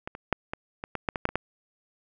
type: clicks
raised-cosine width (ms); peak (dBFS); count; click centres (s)
0.5; -19 / -23 / -7 / -16 / -19 / -15 / -10 / -14 / -6 / -21 / -10; 11; 0.075 / 0.151 / 0.327 / 0.535 / 0.839 / 0.953 / 1.088 / 1.158 / 1.254 / 1.29 / 1.356
effects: none